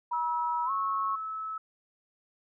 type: tone with pitch glide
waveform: sine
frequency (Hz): 962 to 1098.7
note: B5 to C#6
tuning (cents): -46 to -16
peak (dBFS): -28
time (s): 0.11-1.16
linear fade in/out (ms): 10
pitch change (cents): +230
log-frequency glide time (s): 0.65-0.71
type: tone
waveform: sine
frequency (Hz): 1300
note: E6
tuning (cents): -24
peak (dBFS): -33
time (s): 0.13-1.58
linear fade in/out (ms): 5
effects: none